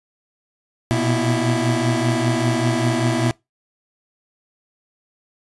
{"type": "tone cluster", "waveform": "25% pulse", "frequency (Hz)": [119.1, 124.2, 329.2], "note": ["A#2", "B2", "E4"], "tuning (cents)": [38, 10, -2], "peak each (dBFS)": -18, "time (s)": [0.91, 3.31], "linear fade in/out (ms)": 0, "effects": ["noise-tail reverb RT60 0.2 s tail -23 dB re dry", "resampled to 24000 Hz"]}